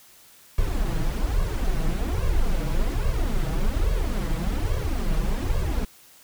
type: noise with flanger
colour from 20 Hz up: brown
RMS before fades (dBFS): -23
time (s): 0.58-5.85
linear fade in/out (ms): 2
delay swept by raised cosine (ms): 1.8 to 6.3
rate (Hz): 1.2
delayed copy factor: +1
effects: white hiss -52 dBFS RMS until 6.23 s